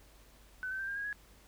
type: tone with pitch steps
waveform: sine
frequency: 1510 / 1540.8 / 1572.3 / 1604.4 / 1637.2 / 1670.6 Hz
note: F#6 / G6 / G6 / G6 / G#6 / G#6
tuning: +35 / -30 / +5 / +40 / -25 / +10 cents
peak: -35 dBFS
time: 0.63-1.128 s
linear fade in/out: 0 ms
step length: 83 ms
effects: added 50 Hz sine -60 dBFS peak until 1.47 s + pink hiss -62 dBFS RMS until 1.47 s